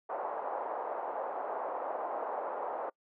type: band-pass noise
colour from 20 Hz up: pink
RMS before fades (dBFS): -37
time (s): 0.09-2.9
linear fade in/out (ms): 10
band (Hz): 530 to 1000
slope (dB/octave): 24
effects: noise-tail reverb RT60 0.1 s tail -26 dB re dry